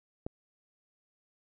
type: click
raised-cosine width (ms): 2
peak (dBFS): -22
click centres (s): 0.265
effects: none